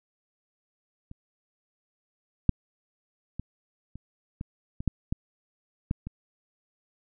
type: clicks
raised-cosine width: 5 ms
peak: -30 / -6 / -21 / -28 / -22 / -22 / -11 / -15 / -14 / -23 dBFS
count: 10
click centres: 1.114 / 2.493 / 3.396 / 3.956 / 4.411 / 4.805 / 4.877 / 5.125 / 5.911 / 6.07 s
effects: none